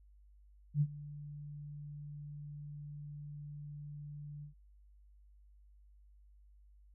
sine tone with ADSR envelope, 146.7 Hz, D3, 2 cents flat, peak -25 dBFS, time 0.74-4.54 s, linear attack 71 ms, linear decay 55 ms, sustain -19 dB, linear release 110 ms, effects added 50 Hz sine -59 dBFS peak until 6.94 s

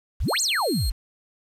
sine exponential two-way sweep, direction up then down, 36.42 to 8520 to 36.42 Hz, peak -21 dBFS, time 0.2-0.92 s, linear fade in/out 10 ms, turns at 0.41 s
sawtooth tone, 4221 Hz, C8, 14 cents sharp, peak -27 dBFS, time 0.28-0.9 s, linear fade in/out 5 ms
effects resampled to 32000 Hz + 8-bit

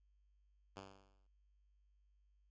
5% pulse tone with exponential decay, 97.3 Hz, G2, 12 cents flat, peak -37 dBFS, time 0.76-1.27 s, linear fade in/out 5 ms, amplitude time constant 110 ms, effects added 50 Hz sine -70 dBFS peak until 2.5 s + resampled to 16000 Hz

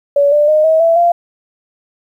sine tone with pitch steps, 569 / 591.5 / 614.8 / 639 / 664.3 / 690.5 Hz, C#5 / D5 / D#5 / D#5 / E5 / F5, +45 / +12 / -21 / +46 / +13 / -20 cents, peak -7 dBFS, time 0.16-1.12 s, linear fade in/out 5 ms, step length 160 ms, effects 8-bit

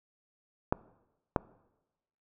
clicks, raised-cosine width 1 ms, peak -11 dBFS, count 2, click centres 0.725 / 1.362 s, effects noise-tail reverb RT60 1.0 s tail -21 dB re dry

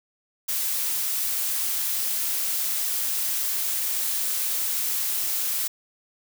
blue noise, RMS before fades -26 dBFS, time 0.48-5.68 s, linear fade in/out 10 ms, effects none

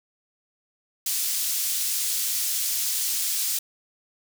pink high-pass noise, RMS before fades -26 dBFS, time 1.06-3.59 s, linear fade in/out 5 ms, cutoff 5600 Hz, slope 12 dB/octave, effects none

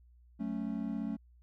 triangle chord, F# minor, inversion none, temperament equal, 185 / 220 / 277.2 Hz, F#3 / A3 / C#4, 0 / 0 / 0 cents, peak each -39 / -34 / -37 dBFS, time 0.39-1.17 s, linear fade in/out 20 ms, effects added 60 Hz sine -58 dBFS peak until 1.42 s

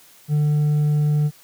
sine tone with hard clipping, 149.1 Hz, D3, 27 cents sharp, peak -16 dBFS, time 0.28-1.31 s, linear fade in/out 50 ms, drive 2 dB, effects white hiss -50 dBFS RMS until 1.43 s + high-pass 80 Hz 12 dB/octave

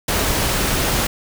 pink noise, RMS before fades -19 dBFS, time 0.08-1.07 s, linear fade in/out 5 ms, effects none

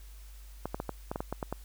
clicks, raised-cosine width 1 ms, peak -19 dBFS, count 10, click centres 0.656 / 0.745 / 0.801 / 0.893 / 1.115 / 1.159 / 1.205 / 1.326 / 1.428 / 1.526 s, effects added 50 Hz sine -46 dBFS peak until 1.64 s + white hiss -59 dBFS RMS until 1.64 s

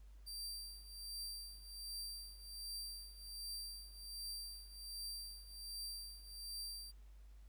sawtooth tone with tremolo, 4699 Hz, D8, in tune, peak -40 dBFS, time 0.26-6.92 s, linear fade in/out 20 ms, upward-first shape triangle, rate 1.3 Hz, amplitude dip 85%, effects added 50 Hz sine -55 dBFS peak until 7.48 s + pink hiss -75 dBFS RMS until 7.48 s

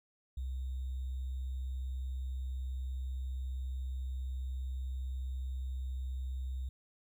sine tone with sample-and-hold, 64.7 Hz, C2, 19 cents flat, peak -35 dBFS, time 0.37-6.69 s, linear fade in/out 5 ms, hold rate 3675 Hz, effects none

